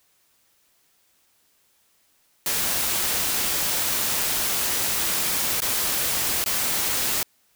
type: noise with dropouts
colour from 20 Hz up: white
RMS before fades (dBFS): -24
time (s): 2.46-7.23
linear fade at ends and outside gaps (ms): 2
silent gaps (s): 5.604-5.619 / 6.441-6.46
effects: white hiss -64 dBFS RMS until 7.55 s